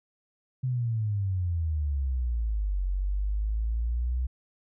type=exponential two-way sweep; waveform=sine; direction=down then up; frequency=130.81 to 45.75 to 63.4 Hz; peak=-25 dBFS; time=0.63-4.27 s; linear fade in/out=10 ms; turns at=2.85 s; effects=none